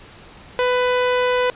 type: tone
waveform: sawtooth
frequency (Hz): 498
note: B4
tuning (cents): +14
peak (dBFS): -12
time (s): 0.59-1.5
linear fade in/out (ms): 0
effects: pink hiss -43 dBFS RMS until 1.55 s + resampled to 8000 Hz